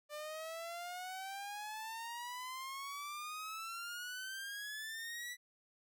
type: exponential sweep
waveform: sawtooth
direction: up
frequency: 591 to 1975.5 Hz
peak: -39 dBFS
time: 0.09-5.37 s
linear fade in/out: 50 ms
effects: none